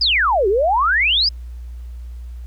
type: exponential two-way sweep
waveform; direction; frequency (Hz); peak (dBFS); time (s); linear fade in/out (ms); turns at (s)
sine; down then up; 5190 to 368.6 to 5190; -13; 0.01-1.29; 5; 0.48
effects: added 60 Hz sine -29 dBFS peak until 2.46 s + pink hiss -57 dBFS RMS until 2.46 s